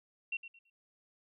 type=tone with echo; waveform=sine; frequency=2731 Hz; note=F7; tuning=39 cents flat; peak=-33 dBFS; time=0.32-0.37 s; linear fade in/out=5 ms; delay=110 ms; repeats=3; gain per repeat=-12 dB; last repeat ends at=0.7 s; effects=none